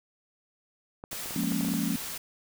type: clicks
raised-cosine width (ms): 1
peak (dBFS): -26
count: 10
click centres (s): 1.039 / 1.13 / 1.259 / 1.308 / 1.436 / 1.521 / 1.609 / 1.648 / 1.686 / 1.738
type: noise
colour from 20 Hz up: white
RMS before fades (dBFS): -37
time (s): 1.11-2.18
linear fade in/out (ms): 5
type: chord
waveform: sine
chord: Bb minor seventh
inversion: second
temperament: equal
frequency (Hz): 174.61 / 207.7 / 233.1 / 277.2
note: F3 / Ab3 / Bb3 / Db4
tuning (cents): 0 / 0 / 0 / 0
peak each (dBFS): -32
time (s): 1.36-1.96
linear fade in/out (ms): 2
effects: none